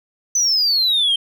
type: exponential sweep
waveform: sine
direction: down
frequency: 6100 to 3122 Hz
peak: -12 dBFS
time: 0.35-1.16 s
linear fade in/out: 5 ms
effects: tanh soft clip ceiling -12 dBFS